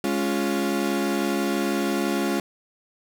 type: chord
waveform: 35% pulse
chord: Db major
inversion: second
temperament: equal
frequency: 207.7 / 277.2 / 349.2 Hz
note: Ab3 / Db4 / F4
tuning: 0 / 0 / 0 cents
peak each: -25 dBFS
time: 0.04-2.4 s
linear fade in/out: 2 ms
effects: none